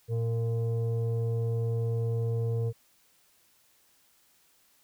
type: tone pair together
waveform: sine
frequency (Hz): 115 / 460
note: A#2 / A#4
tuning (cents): -23 / -23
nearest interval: 2 octaves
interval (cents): 2400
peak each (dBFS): -25 / -32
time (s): 0.08-2.73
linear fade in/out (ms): 50
effects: tanh soft clip ceiling -23 dBFS + white hiss -65 dBFS RMS until 4.83 s